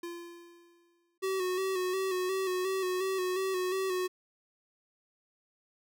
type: tone with exponential decay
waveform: square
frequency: 343.6 Hz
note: F4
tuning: 28 cents flat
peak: -37 dBFS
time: 0.03-1.18 s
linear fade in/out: 5 ms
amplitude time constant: 250 ms
type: tone with vibrato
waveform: square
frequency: 374.1 Hz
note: F#4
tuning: 19 cents sharp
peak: -30 dBFS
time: 1.22-4.08 s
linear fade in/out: 20 ms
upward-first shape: square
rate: 2.8 Hz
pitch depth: 36 cents each way
effects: none

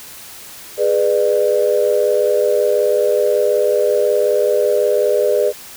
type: chord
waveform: sine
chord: G# diminished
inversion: none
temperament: equal with one note detuned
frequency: 415.3 / 493.9 / 599.3 Hz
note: G#4 / B4 / D5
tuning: 0 / 0 / +35 cents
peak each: -16 dBFS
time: 0.77-5.53 s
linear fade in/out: 50 ms
effects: tanh soft clip ceiling -3 dBFS + white hiss -36 dBFS RMS until 5.76 s

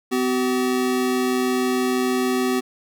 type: tone pair together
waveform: square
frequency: 253.6 / 380 Hz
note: B3 / F#4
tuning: +46 / +46 cents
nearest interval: perfect fifth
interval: 700 cents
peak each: -22 / -23 dBFS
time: 0.11-2.61 s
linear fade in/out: 20 ms
effects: none

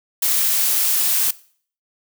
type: noise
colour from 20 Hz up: blue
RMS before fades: -18 dBFS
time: 0.22-1.31 s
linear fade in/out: 5 ms
effects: noise-tail reverb RT60 0.5 s tail -20 dB re dry

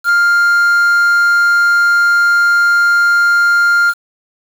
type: tone with quantisation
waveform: triangle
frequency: 1400 Hz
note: F6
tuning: 4 cents sharp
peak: -6 dBFS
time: 0.04-3.94 s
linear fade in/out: 50 ms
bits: 5
effects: none

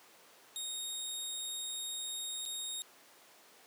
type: tone with dropouts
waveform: 20% pulse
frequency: 3729 Hz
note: A#7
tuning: in tune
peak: -32 dBFS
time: 0.56-2.82 s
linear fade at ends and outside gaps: 0 ms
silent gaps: 2.454-2.46 s
effects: pink hiss -59 dBFS RMS until 3.66 s + high-pass 400 Hz 12 dB/octave

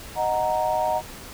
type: chord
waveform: sine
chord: D# minor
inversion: none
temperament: equal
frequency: 622.3 / 740 / 932.3 Hz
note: D#5 / F#5 / A#5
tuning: 0 / 0 / 0 cents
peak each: -25 dBFS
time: 0.15-1.02 s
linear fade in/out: 50 ms
effects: pink hiss -40 dBFS RMS until 1.33 s

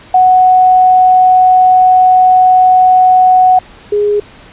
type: tone pair in turn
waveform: sine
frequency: 740 / 413.6 Hz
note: F#5 / G#4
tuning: 0 / -7 cents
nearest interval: minor seventh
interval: 1007 cents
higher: first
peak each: -3 / -8 dBFS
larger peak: first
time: 0.14-3.59 / 3.92-4.2 s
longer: first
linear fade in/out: 5 ms
effects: pink hiss -37 dBFS RMS until 4.52 s + resampled to 8000 Hz

